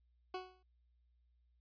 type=tone with exponential decay; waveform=20% pulse; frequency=370 Hz; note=F#4; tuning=in tune; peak=-33 dBFS; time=0.34-0.63 s; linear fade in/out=5 ms; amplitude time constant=63 ms; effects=added 60 Hz sine -70 dBFS peak until 1.6 s + resampled to 11025 Hz